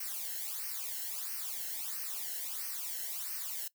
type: noise with flanger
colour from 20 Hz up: blue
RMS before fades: -39 dBFS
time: 0-3.68 s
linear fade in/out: 5 ms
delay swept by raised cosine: 0.27 to 0.85 ms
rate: 1.5 Hz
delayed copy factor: -0.85
effects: noise-tail reverb RT60 0.1 s tail -19 dB re dry